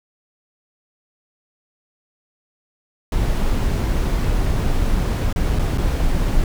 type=noise with dropouts; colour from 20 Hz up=brown; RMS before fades=-18 dBFS; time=3.12-6.44 s; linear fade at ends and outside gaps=2 ms; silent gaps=5.328-5.36 / 5.589-5.593 / 5.776-5.781 s; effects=none